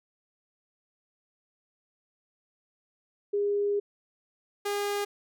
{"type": "tone pair in turn", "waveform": ["sine", "sawtooth"], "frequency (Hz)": [407.5, 407.5], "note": ["G#4", "G#4"], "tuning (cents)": [-33, -33], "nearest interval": "unison", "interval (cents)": 0, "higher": "neither", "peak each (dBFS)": -24, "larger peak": "neither", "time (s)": [[3.33, 3.8], [4.65, 5.05]], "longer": "first", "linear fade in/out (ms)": 10, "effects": []}